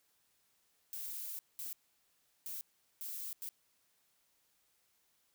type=noise bursts at uneven times; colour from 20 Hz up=violet; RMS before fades=-43 dBFS; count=5; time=0.93-1.39 / 1.59-1.73 / 2.46-2.61 / 3.01-3.33 / 3.42-3.49 s; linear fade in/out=0 ms; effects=white hiss -75 dBFS RMS until 5.34 s